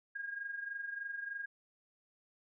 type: tone with amplitude modulation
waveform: sine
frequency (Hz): 1627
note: G#6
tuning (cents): -36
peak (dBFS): -36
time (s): 0.15-1.46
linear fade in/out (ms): 10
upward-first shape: sine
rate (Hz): 23.3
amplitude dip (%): 65
effects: none